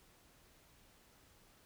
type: silence
effects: pink hiss -66 dBFS RMS until 1.65 s